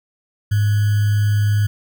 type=tone with sample-and-hold; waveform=sine; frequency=103.83 Hz; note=G#2; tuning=in tune; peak=-13 dBFS; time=0.51-1.67 s; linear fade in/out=10 ms; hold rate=1575 Hz; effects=none

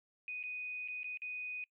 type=tone with dropouts; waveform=sine; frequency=2489 Hz; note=D#7; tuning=in tune; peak=-39 dBFS; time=0.28-1.64 s; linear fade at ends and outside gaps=1 ms; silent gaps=0.429-0.437 / 0.877-0.884 / 1.032-1.043 / 1.173-1.219 s; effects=noise-tail reverb RT60 0.1 s tail -26 dB re dry

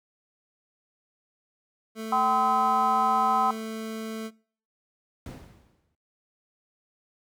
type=tone; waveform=25% pulse; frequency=221.2 Hz; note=A3; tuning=9 cents sharp; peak=-29 dBFS; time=1.95-4.31 s; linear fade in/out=50 ms
type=harmonic tone; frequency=256.3 Hz; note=C4; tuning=36 cents flat; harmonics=3 / 4 / 5; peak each=-24 / -25 / -26 dBFS; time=2.12-3.51 s; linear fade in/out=5 ms
type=noise with exponential decay; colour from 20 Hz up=brown; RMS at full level=-33 dBFS; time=5.26-5.95 s; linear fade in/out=1 ms; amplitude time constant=150 ms
effects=noise-tail reverb RT60 0.5 s tail -24 dB re dry + high-pass 80 Hz 12 dB/octave

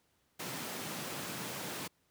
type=high-pass noise; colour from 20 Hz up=pink; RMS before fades=-41 dBFS; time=0.39-1.88 s; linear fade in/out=10 ms; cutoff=130 Hz; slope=24 dB/octave; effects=pink hiss -74 dBFS RMS until 2.1 s + high-pass 60 Hz 12 dB/octave

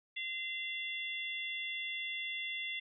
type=harmonic tone; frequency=688 Hz; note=F5; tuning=26 cents flat; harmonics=3 / 4 / 5; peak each=-40 / -42 / -42 dBFS; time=0.16-2.8 s; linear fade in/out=10 ms; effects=none

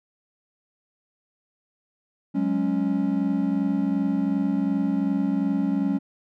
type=chord; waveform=triangle; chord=F# suspended second; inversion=none; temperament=equal; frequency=185 / 207.7 / 277.2 Hz; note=F#3 / G#3 / C#4; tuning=0 / 0 / 0 cents; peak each=-25 / -24 / -22 dBFS; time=2.34-5.99 s; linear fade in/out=20 ms; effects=none

